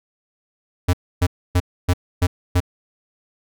square tone bursts, 89.1 Hz, F2, 35 cents sharp, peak -14 dBFS, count 6, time 0.88-2.604 s, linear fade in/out 10 ms, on 54 ms, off 280 ms, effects none

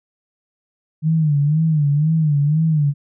sine tone with vibrato, 152 Hz, D#3, 40 cents flat, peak -13 dBFS, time 1.02-2.94 s, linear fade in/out 50 ms, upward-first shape sine, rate 2 Hz, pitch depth 110 cents each way, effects none

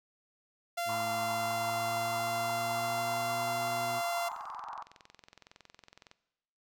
sawtooth tone, 690 Hz, F5, 21 cents flat, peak -28 dBFS, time 0.77-4.29 s, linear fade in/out 10 ms
20% pulse tone with pitch glide, 110 to 120.65 Hz, A2 to B2, 0 to -40 cents, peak -37 dBFS, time 0.85-4.02 s, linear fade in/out 50 ms, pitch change +160 cents, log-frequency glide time 1.06-3.43 s
white band-pass noise, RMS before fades -42 dBFS, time 0.89-4.83 s, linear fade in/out 2 ms, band 810 to 1200 Hz, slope 48 dB/octave
click train, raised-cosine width 0.2 ms, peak -34 dBFS, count 74, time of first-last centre 2.75-6.114 s, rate 21.7 Hz
effects noise-tail reverb RT60 1.0 s tail -18 dB re dry

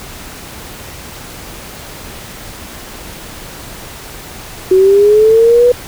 sine linear sweep, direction up, 370 to 493.9 Hz, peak -4 dBFS, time 4.71-5.72 s, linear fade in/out 5 ms, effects pink hiss -30 dBFS RMS until 5.87 s

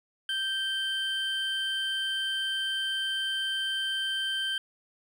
triangle tone pair together, 1568 / 3114 Hz, G6 / G7, 0 / -12 cents, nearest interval octave, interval 1188 cents, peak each -31 / -28 dBFS, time 0.29-4.58 s, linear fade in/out 2 ms, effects none

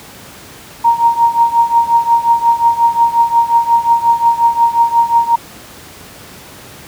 sine tone with tremolo, 932.3 Hz, A#5, in tune, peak -4 dBFS, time 0.84-5.36 s, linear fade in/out 10 ms, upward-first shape triangle, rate 5.6 Hz, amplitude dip 90%, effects pink hiss -35 dBFS RMS until 6.87 s + high-pass 80 Hz 12 dB/octave

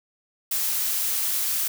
blue noise, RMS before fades -25 dBFS, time 0.51-1.68 s, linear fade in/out 5 ms, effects none

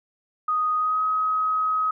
sine tone with pitch glide, 1244.5 to 1267.7 Hz, D#6 to D#6, 0 to +32 cents, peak -20 dBFS, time 0.48-1.91 s, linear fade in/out 5 ms, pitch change +32 cents, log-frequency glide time 0.77-1.02 s, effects none

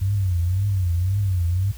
sine tone with vibrato, 93 Hz, F#2, 9 cents sharp, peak -18 dBFS, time 0.01-1.72 s, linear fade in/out 10 ms, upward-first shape triangle, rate 1.9 Hz, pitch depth 180 cents each way, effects added 60 Hz sine -35 dBFS peak until 1.77 s + white hiss -48 dBFS RMS until 1.77 s

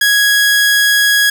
sawtooth tone, 1661.2 Hz, G#6, in tune, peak -5 dBFS, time 0.01-1.3 s, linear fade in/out 5 ms, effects none

